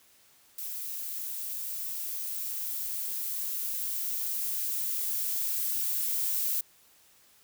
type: noise with level ramp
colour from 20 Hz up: violet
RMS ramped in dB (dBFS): -37 to -29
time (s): 0.58-6.61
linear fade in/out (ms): 5
effects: white hiss -61 dBFS RMS until 7.43 s